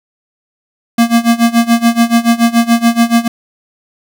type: tone with tremolo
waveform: square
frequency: 233.1 Hz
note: A#3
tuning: in tune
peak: -5 dBFS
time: 0.98-3.28 s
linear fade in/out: 5 ms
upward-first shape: sine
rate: 7 Hz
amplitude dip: 90%
effects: none